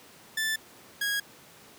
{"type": "tone pair in turn", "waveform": "sawtooth", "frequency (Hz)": [1760, 1646.6], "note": ["A6", "G#6"], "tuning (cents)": [0, -15], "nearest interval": "minor second", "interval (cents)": 115, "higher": "first", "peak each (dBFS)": -23, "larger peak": "neither", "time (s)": [[0.37, 0.56], [1.01, 1.2]], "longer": "neither", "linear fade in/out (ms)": 5, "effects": ["pink hiss -52 dBFS RMS until 1.78 s", "high-pass 150 Hz 12 dB/octave"]}